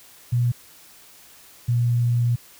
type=tone pair in turn; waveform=sine; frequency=121.1 / 119.78 Hz; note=B2 / A#2; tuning=-34 / +47 cents; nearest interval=unison; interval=19 cents; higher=first; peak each=-17 dBFS; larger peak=neither; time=0.32-0.52 / 1.68-2.36 s; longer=second; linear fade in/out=10 ms; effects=white hiss -49 dBFS RMS until 2.59 s